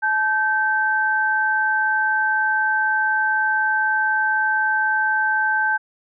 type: tone pair together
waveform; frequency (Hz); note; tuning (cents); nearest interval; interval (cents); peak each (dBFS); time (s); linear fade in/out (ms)
sine; 865.1 / 1554; A5 / G6; -30 / -16; minor seventh; 1014; -22 / -18; 0.02-5.78; 20
effects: none